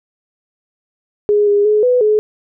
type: tone with pitch steps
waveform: sine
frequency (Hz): 415.1 / 408.5 / 423.6 / 497.2 / 425.7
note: G#4 / G#4 / G#4 / B4 / G#4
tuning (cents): -1 / -29 / +34 / +12 / +43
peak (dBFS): -9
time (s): 1.29-2.19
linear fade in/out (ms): 0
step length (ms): 180
effects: none